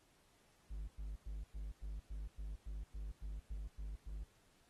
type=tone bursts; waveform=triangle; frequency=50.9 Hz; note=G#1; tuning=34 cents flat; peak=-40 dBFS; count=13; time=0.7-4.24 s; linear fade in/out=10 ms; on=180 ms; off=100 ms; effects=pink hiss -72 dBFS RMS until 4.69 s + AAC 32 kbps